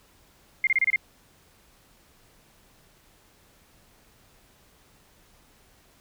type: tone bursts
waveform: sine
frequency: 2114 Hz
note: C7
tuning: 17 cents sharp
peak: -18 dBFS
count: 6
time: 0.64-0.96 s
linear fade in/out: 2 ms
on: 30 ms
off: 28 ms
effects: pink hiss -59 dBFS RMS until 6 s